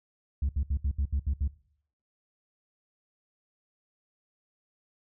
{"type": "tone bursts", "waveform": "sine", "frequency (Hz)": 69.8, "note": "C#2", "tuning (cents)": 13, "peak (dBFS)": -22, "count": 8, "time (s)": [0.42, 1.477], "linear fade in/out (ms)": 5, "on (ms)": 70, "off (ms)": 71, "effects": ["noise-tail reverb RT60 0.6 s tail -20 dB re dry", "tanh soft clip ceiling -23 dBFS"]}